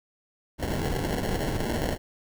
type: noise with sample-and-hold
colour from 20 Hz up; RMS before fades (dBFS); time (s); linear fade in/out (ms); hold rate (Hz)
pink; -28; 0.58-1.98; 50; 1225
effects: none